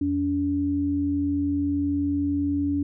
sine tone pair together, 85 / 285.5 Hz, F2 / D4, -46 / -49 cents, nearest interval octave + major sixth, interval 2097 cents, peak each -30 / -22 dBFS, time 0.01-2.83 s, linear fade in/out 5 ms, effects none

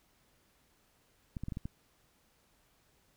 clicks, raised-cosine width 5 ms, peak -26 dBFS, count 6, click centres 1.368 / 1.436 / 1.484 / 1.522 / 1.571 / 1.655 s, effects pink hiss -70 dBFS RMS until 3.16 s

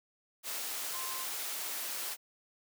sine tone in noise, 1046.5 Hz, C6, in tune, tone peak -43 dBFS, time 0.91-1.27 s, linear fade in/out 50 ms, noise white, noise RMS -38 dBFS, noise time 0.43-2.17 s, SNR -8 dB, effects high-pass 400 Hz 12 dB/octave

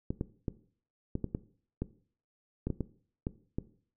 clicks, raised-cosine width 3 ms, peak -19 dBFS, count 12, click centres 0.105 / 0.211 / 0.482 / 1.154 / 1.243 / 1.349 / 1.82 / 2.67 / 2.703 / 2.807 / 3.269 / 3.585 s, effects noise-tail reverb RT60 0.5 s tail -17 dB re dry

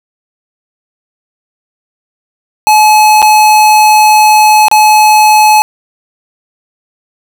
square tone with dropouts, 855 Hz, A5, 50 cents flat, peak -3 dBFS, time 2.67-5.62 s, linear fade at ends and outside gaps 0 ms, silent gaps 3.219-3.226 / 4.683-4.714 s, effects none

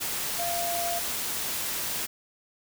sine tone in noise, 690 Hz, F5, 21 cents flat, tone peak -29 dBFS, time 0.38-1 s, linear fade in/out 20 ms, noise white, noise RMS -31 dBFS, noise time 0-2.07 s, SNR -1 dB, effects none

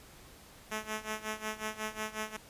5% pulse tone with tremolo, 216.3 Hz, A3, 29 cents flat, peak -22 dBFS, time 0.71-2.37 s, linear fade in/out 10 ms, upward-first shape sine, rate 5.5 Hz, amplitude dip 85%, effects pink hiss -55 dBFS RMS until 2.49 s + resampled to 32000 Hz

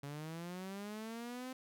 sawtooth linear sweep, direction up, 139 to 260.6 Hz, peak -39 dBFS, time 0.03-1.53 s, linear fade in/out 5 ms, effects none

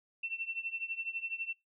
sine tone with tremolo, 2695 Hz, E7, 38 cents sharp, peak -32 dBFS, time 0.23-1.53 s, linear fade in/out 5 ms, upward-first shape triangle, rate 12 Hz, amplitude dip 95%, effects noise-tail reverb RT60 0.2 s tail -22 dB re dry

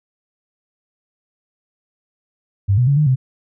sine tone with pitch steps, 99.1 / 123.9 / 140.8 / 151.3 / 129.9 Hz, G2 / B2 / C#3 / D#3 / C3, +19 / +6 / +27 / -48 / -12 cents, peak -11 dBFS, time 2.68-3.16 s, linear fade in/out 20 ms, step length 96 ms, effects none

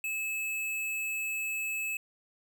square tone, 2600 Hz, E7, 24 cents flat, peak -32 dBFS, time 0.04-1.97 s, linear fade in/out 2 ms, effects none

